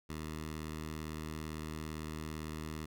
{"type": "tone with notch filter", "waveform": "10% pulse", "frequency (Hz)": 77.78, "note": "D#2", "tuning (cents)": 0, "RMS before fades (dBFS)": -42, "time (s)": [0.09, 2.86], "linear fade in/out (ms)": 10, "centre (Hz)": 530, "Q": 1.7, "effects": []}